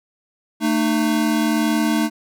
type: tone pair together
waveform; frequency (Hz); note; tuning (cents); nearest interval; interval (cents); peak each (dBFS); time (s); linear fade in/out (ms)
square; 223.2 / 304.7; A3 / D#4; +25 / -36; perfect fourth; 539; -20; 0.6-2.1; 50
effects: none